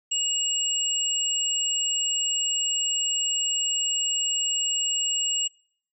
sine tone pair together, 2860 / 7640 Hz, F7 / A#8, +41 / +42 cents, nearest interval octave + perfect fourth, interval 1701 cents, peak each -26 / -25 dBFS, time 0.11-5.48 s, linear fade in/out 10 ms, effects noise-tail reverb RT60 0.5 s tail -23 dB re dry

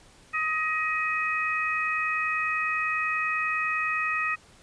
harmonic tone, 630 Hz, D#5, 21 cents sharp, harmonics 2 / 3 / 4, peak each -29 / -29 / -29 dBFS, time 0.33-4.36 s, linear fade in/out 20 ms, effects pink hiss -55 dBFS RMS until 4.62 s + resampled to 22050 Hz

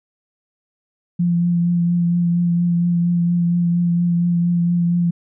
sine tone with vibrato, 172.9 Hz, F3, 17 cents flat, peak -14 dBFS, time 1.19-5.11 s, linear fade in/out 10 ms, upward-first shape triangle, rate 4.3 Hz, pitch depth 21 cents each way, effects none

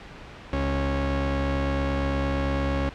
sawtooth tone pair together, 68.8 / 275.2 Hz, C#2 / C#4, -12 / -12 cents, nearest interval 2 octaves, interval 2400 cents, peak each -21 / -22 dBFS, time 0.53-2.89 s, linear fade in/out 0 ms, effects pink hiss -42 dBFS RMS until 2.94 s + low-pass 3000 Hz 12 dB/octave

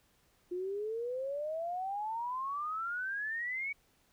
sine exponential sweep, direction up, 350.6 to 2270 Hz, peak -34 dBFS, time 0.51-3.73 s, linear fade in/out 10 ms, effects pink hiss -70 dBFS RMS until 4.12 s

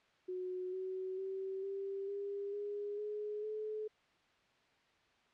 sine tone with pitch steps, 366.8 / 375.2 / 383.7 / 392.4 / 401.4 / 410.5 / 419.9 / 429.5 Hz, F#4 / F#4 / G4 / G4 / G4 / G#4 / G#4 / A4, -15 / +24 / -37 / +2 / +41 / -20 / +19 / -42 cents, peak -38 dBFS, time 0.28-3.88 s, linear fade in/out 10 ms, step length 450 ms, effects white hiss -70 dBFS RMS until 5.33 s + low-pass 3000 Hz 12 dB/octave

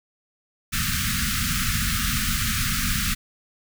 pink band-stop noise, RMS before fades -24 dBFS, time 0.72-3.15 s, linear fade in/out 20 ms, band 250 to 1200 Hz, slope 96 dB/octave, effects none

